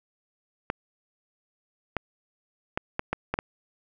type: clicks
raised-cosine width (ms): 0.5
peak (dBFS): -11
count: 7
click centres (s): 0.701 / 1.967 / 2.775 / 2.994 / 3.13 / 3.34 / 3.389
effects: none